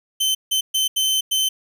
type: tone bursts at uneven times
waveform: sawtooth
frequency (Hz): 3077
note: G7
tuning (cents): -33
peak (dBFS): -14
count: 5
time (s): 0.2-0.35 / 0.51-0.61 / 0.74-0.88 / 0.96-1.21 / 1.31-1.49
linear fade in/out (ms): 10
effects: none